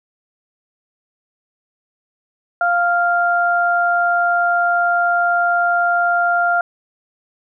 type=tone pair together; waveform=sine; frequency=698.5 / 1394.6 Hz; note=F5 / F6; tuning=0 / -3 cents; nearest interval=octave; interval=1197 cents; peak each=-16 dBFS; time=2.61-6.61 s; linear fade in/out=2 ms; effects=none